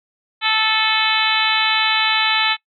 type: harmonic tone with a mistuned harmonic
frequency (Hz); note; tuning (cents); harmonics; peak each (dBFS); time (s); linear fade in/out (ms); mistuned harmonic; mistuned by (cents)
438.4; A4; -6; 2 / 3 / 4 / 5 / 6 / 7 / 8 / 9; -23 / -23 / -23 / -23 / -23 / -23 / -23 / -23; 0.41-2.57; 50; 6; -29
effects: noise-tail reverb RT60 0.1 s tail -21 dB re dry